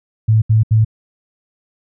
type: tone bursts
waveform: sine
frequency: 110 Hz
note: A2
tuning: in tune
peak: -8 dBFS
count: 3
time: 0.28-0.848 s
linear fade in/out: 10 ms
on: 140 ms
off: 74 ms
effects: none